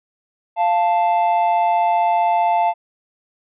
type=tone pair together; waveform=triangle; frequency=695.4 / 880 Hz; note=F5 / A5; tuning=-8 / 0 cents; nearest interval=major third; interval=408 cents; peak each=-15 dBFS; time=0.56-2.74 s; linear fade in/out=50 ms; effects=resampled to 8000 Hz

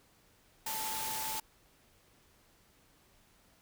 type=tone in noise; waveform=sine; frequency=878 Hz; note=A5; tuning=4 cents flat; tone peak=-40 dBFS; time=0.66-1.4 s; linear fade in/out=5 ms; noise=white; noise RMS=-38 dBFS; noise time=0.66-1.4 s; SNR=-5 dB; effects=pink hiss -66 dBFS RMS until 3.61 s

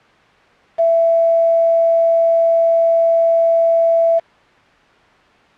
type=tone with quantisation; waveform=sine; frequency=665 Hz; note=E5; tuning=15 cents sharp; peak=-10 dBFS; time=0.78-4.2 s; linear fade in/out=20 ms; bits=5; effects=white hiss -48 dBFS RMS until 5.57 s + low-pass 2000 Hz 12 dB/octave

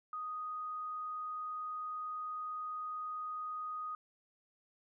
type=tone; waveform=sine; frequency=1244.5 Hz; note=D#6; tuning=in tune; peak=-38 dBFS; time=0.13-3.95 s; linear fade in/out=2 ms; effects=none

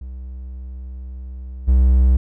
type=tone with level steps; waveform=triangle; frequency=63.6 Hz; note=C2; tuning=48 cents flat; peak=-27 / -8 dBFS; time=0.01-2.17 s; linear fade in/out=5 ms; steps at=1.67 s; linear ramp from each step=20 ms; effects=none

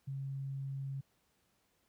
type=tone; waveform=sine; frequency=136.4 Hz; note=C#3; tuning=28 cents flat; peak=-37 dBFS; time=0.07-1.01 s; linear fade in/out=10 ms; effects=pink hiss -75 dBFS RMS until 1.88 s + high-pass 60 Hz 12 dB/octave

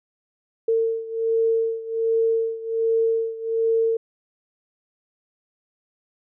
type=beating tone pair; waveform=sine; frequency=452.3 / 453.6 Hz; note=A4 / A#4; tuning=+48 / -47 cents; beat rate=1.3 Hz; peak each=-21 / -24 dBFS; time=0.68-3.97 s; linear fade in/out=5 ms; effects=none

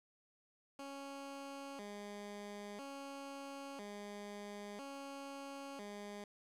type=tone with vibrato; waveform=15% pulse; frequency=238.2 Hz; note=A#3; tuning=38 cents sharp; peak=-40 dBFS; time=0.79-6.24 s; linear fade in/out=2 ms; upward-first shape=square; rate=0.5 Hz; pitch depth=260 cents each way; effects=low-pass 10000 Hz 12 dB/octave + 12-bit

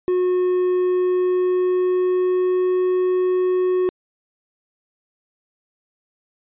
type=tone with pitch glide; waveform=triangle; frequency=363.6 to 366.6 Hz; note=F#4 to F#4; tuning=-30 to -16 cents; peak=-14 dBFS; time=0.08-3.89 s; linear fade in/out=0 ms; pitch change=+14 cents; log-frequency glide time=0.74-2.83 s; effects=resampled to 8000 Hz

